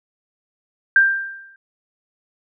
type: tone with exponential decay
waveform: sine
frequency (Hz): 1583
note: G6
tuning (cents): +17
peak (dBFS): -7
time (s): 0.96-1.56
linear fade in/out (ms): 2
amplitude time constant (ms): 130
effects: none